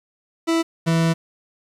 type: tone pair in turn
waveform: 40% pulse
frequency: 329.6 / 164.7 Hz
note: E4 / E3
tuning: 0 / -1 cents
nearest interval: octave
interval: 1201 cents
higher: first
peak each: -16 / -15 dBFS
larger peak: second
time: 0.47-0.63 / 0.86-1.14 s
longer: second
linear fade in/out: 20 ms
effects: low-pass 9000 Hz 12 dB/octave + 8-bit